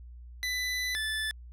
25% pulse tone pair in turn, 1995 / 1747.8 Hz, B6 / A6, +17 / -12 cents, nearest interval major second, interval 229 cents, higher first, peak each -26 dBFS, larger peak neither, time 0.43-0.95 / 0.95-1.31 s, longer first, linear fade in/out 0 ms, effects added 60 Hz sine -44 dBFS peak until 1.52 s + low-pass 12000 Hz 12 dB/octave

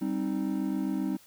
triangle chord, C minor, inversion second, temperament equal with one note detuned, 196 / 263.6 / 311.1 Hz, G3 / C4 / Eb4, 0 / +13 / 0 cents, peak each -30 dBFS, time 0.01-1.17 s, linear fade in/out 10 ms, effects white hiss -57 dBFS RMS until 1.26 s

